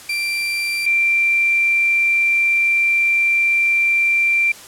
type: tone pair in turn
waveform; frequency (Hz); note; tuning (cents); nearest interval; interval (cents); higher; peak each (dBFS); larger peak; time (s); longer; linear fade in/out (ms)
35% pulse / sine; 2358 / 2358; D7 / D7; +6 / +6; unison; 0; neither; -17 / -13; second; 0.09-0.86 / 0.86-4.52; second; 5
effects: white hiss -39 dBFS RMS until 4.67 s + low-pass 11000 Hz 12 dB/octave